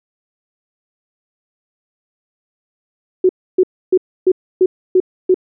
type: tone bursts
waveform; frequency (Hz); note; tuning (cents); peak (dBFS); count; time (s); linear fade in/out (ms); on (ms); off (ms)
sine; 370; F#4; 0; -7; 7; 3.24-5.344; 5; 52; 290
effects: none